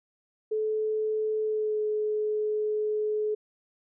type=tone with pitch glide; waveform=sine; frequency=432.6 to 425.9 Hz; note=A4 to G#4; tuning=-29 to +44 cents; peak=-25 dBFS; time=0.51-3.35 s; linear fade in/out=10 ms; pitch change=-27 cents; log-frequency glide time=1.43-1.82 s; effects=none